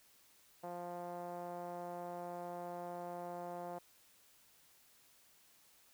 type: tone with low-pass filter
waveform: 5% pulse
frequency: 175.3 Hz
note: F3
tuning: 7 cents sharp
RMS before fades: -45 dBFS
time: 0.63-3.79 s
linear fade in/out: 10 ms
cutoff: 700 Hz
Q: 2.3
effects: white hiss -67 dBFS RMS until 5.93 s